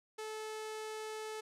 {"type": "tone with low-pass filter", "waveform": "sawtooth", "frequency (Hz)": 434.2, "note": "A4", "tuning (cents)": -23, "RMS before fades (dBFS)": -43, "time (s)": [0.18, 1.41], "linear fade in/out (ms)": 10, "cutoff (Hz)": 10000, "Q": 1, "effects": []}